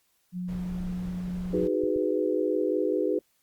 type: tone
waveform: sine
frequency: 180 Hz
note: F#3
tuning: 47 cents flat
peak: -30 dBFS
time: 0.32-1.69 s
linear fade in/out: 50 ms
type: noise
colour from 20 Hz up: brown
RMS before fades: -40 dBFS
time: 0.48-1.68 s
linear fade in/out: 10 ms
type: clicks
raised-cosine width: 5 ms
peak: -31 dBFS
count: 4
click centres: 1.054 / 1.303 / 1.837 / 1.962 s
type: chord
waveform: sine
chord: G# minor seventh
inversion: second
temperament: equal with one note detuned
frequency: 311.1 / 370 / 415.3 / 498.5 Hz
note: D#4 / F#4 / G#4 / B4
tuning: 0 / 0 / 0 / +16 cents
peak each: -29 dBFS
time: 1.53-3.19 s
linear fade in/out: 5 ms
effects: white hiss -70 dBFS RMS until 3.42 s + Opus 48 kbps